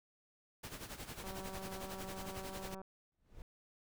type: noise with tremolo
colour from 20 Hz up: pink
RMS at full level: -45 dBFS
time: 0.63-2.75 s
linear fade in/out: 10 ms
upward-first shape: sine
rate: 11 Hz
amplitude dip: 70%
type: click train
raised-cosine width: 1 ms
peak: -36 dBFS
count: 302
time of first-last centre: 1.24-2.816 s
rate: 191 Hz
type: noise with exponential growth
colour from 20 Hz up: brown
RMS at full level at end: -48 dBFS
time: 3.12-3.42 s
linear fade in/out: 1 ms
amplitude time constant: 64 ms
effects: none